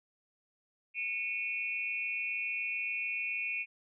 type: tone with amplitude modulation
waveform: sine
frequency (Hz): 2451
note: D#7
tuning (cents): -27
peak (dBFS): -28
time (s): 0.94-3.66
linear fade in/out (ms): 50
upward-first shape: sine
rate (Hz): 227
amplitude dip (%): 100
effects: none